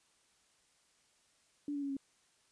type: tone with pitch steps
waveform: sine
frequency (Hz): 290.4 / 284.8 / 279.2 / 273.8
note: D4 / C#4 / C#4 / C#4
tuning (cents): -19 / +47 / +13 / -21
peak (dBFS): -35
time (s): 1.68-1.968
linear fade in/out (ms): 2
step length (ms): 72
effects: white hiss -71 dBFS RMS until 2.51 s + resampled to 22050 Hz